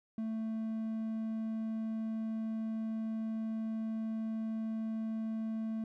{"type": "tone", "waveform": "triangle", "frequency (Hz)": 221.7, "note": "A3", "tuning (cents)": 13, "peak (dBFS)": -32, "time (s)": [0.18, 5.84], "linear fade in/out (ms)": 2, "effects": []}